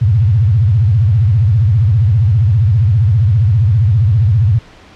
sine tone with vibrato, 105.8 Hz, G#2, 33 cents sharp, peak -7 dBFS, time 0.01-4.59 s, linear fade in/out 10 ms, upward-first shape sine, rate 15 Hz, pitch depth 290 cents each way, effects pink hiss -40 dBFS RMS until 4.95 s + low-pass 4000 Hz 12 dB/octave

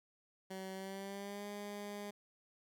15% pulse tone with pitch glide, 190 to 204.8 Hz, F#3 to G#3, +46 to -24 cents, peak -37 dBFS, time 0.5-2.11 s, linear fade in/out 10 ms, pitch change +130 cents, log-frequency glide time 0.73-1.46 s, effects none

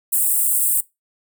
pink high-pass noise, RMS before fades -18 dBFS, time 0.12-0.81 s, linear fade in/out 10 ms, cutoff 7900 Hz, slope 96 dB/octave, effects noise-tail reverb RT60 0.2 s tail -21 dB re dry

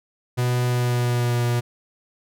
45% pulse tone with pitch glide, 123.47 to 120.37 Hz, B2 to B2, 0 to -44 cents, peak -19 dBFS, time 0.37-1.61 s, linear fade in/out 20 ms, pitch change -44 cents, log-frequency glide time 0.66-1.4 s, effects none

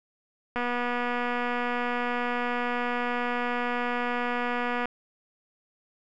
click train, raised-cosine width 0.5 ms, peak -15 dBFS, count 1045, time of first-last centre 0.56-4.856 s, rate 243 Hz, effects none

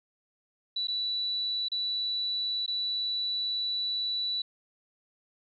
sine tone with dropouts, 3951 Hz, B7, in tune, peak -28 dBFS, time 0.76-4.42 s, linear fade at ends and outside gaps 5 ms, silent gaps 0.872-0.882 / 1.685-1.717 / 2.663-2.678 s, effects none

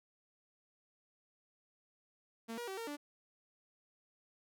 sawtooth tone with pitch steps, 228 / 477.7 / 384.1 / 459 / 291.8 Hz, A#3 / A#4 / G4 / A#4 / D4, -38 / +42 / -35 / -27 / -11 cents, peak -37 dBFS, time 2.48-2.97 s, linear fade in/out 20 ms, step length 98 ms, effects none

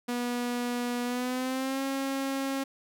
sawtooth tone with pitch glide, 243 to 271.2 Hz, B3 to C#4, -28 to -38 cents, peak -25 dBFS, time 0.08-2.64 s, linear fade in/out 10 ms, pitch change +190 cents, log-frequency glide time 1.04-1.82 s, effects none

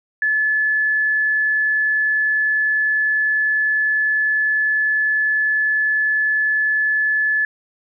sine tone, 1725 Hz, A6, 35 cents flat, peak -15 dBFS, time 0.22-7.45 s, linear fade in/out 2 ms, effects none

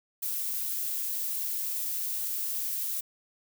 violet noise, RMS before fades -32 dBFS, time 0.22-3.01 s, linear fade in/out 10 ms, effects none

